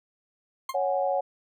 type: tone with exponential decay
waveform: 40% pulse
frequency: 1060 Hz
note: C6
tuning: 22 cents sharp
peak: -26 dBFS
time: 0.69-0.77 s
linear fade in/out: 5 ms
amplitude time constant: 16 ms
type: chord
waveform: sine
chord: C# suspended fourth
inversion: none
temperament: just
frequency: 554.4 / 739.2 / 831.5 Hz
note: C#5 / F#5 / G#5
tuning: 0 / -2 / +2 cents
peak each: -26 / -27 / -32 dBFS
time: 0.74-1.21 s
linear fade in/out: 10 ms
effects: none